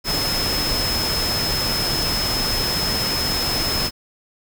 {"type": "tone in noise", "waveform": "sine", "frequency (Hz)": 5180, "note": "E8", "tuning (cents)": -31, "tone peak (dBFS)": -22, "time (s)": [0.04, 3.91], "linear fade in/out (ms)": 50, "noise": "pink", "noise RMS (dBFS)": -24, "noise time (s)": [0.04, 3.91], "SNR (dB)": -1, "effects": []}